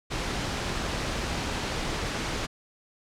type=noise; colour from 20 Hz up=pink; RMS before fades=-30 dBFS; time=0.1-2.47 s; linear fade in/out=20 ms; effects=low-pass 6000 Hz 12 dB/octave